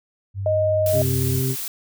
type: tone with pitch glide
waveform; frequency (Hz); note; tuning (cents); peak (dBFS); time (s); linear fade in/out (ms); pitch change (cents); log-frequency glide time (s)
sine; 98 to 93.95; G2 to F#2; 0 to +27; -24; 0.34-1.43; 50; -73; 0.87-1.05
type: tone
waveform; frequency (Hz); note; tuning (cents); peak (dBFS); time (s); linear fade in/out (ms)
sine; 622.3; D#5; 0; -17; 0.46-1.02; 2
type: noise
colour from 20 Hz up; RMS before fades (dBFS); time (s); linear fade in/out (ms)
blue; -29; 0.86-1.68; 2
type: harmonic tone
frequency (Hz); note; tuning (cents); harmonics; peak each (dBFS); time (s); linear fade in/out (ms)
130.81; C3; 0; 1 / 2 / 3; -21 / -29 / -28; 0.92-1.56; 50
effects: none